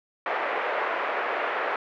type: band-pass noise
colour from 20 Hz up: pink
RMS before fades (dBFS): -28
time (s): 0.26-1.76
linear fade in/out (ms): 2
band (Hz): 470 to 2200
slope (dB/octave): 24
effects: none